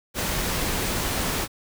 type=noise; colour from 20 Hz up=pink; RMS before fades=-26 dBFS; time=0.14-1.48 s; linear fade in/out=50 ms; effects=none